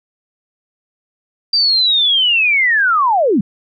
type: linear sweep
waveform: sine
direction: down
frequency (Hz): 4732 to 168.8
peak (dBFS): -10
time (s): 1.53-3.41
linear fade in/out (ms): 5
effects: none